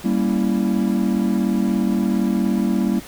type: chord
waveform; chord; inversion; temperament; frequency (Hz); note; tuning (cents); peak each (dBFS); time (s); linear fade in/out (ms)
triangle; G diminished seventh; none; equal; 196 / 233.1 / 277.2 / 329.6; G3 / Bb3 / Db4 / Fb4; 0 / 0 / 0 / 0; -18 / -19 / -24 / -23; 0.04-3; 10
effects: pink hiss -39 dBFS RMS until 3.07 s